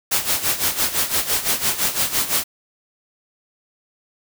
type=noise with tremolo; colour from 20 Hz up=white; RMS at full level=-18 dBFS; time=0.11-2.44 s; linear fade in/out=10 ms; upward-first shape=sine; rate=5.9 Hz; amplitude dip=75%; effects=none